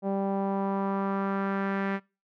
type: tone with low-pass filter sweep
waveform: sawtooth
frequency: 196 Hz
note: G3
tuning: in tune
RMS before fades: -29 dBFS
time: 0.02-2 s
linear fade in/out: 50 ms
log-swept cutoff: 680 to 1900 Hz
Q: 2.4
effects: noise-tail reverb RT60 0.3 s tail -24 dB re dry